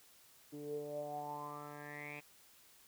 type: tone with low-pass filter sweep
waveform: 10% pulse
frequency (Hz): 146.83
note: D3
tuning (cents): 0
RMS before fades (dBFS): -45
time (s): 0.52-2.21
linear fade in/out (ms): 20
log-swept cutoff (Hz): 340 to 2600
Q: 9.2
effects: white hiss -64 dBFS RMS until 2.87 s